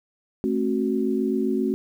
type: chord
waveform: sine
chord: F# diminished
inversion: first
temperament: equal with one note detuned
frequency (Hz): 220 / 267.6 / 370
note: A3 / C4 / F#4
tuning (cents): 0 / +39 / 0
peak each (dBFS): -25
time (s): 0.44-1.74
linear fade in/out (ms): 0
effects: 9-bit